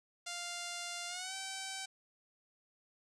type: tone with pitch glide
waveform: 5% pulse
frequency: 698.5 to 770.6 Hz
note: F5 to G5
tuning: 0 to -30 cents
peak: -28 dBFS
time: 0.26-1.86 s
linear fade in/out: 10 ms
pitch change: +170 cents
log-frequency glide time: 1.08-1.34 s
effects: resampled to 22050 Hz